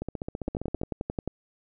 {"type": "two click trains", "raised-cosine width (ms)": 2, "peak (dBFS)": [-19, -16], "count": [13, 10], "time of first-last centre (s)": [[0.02, 0.815], [0.48, 1.276]], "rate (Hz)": [15.1, 11.3], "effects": []}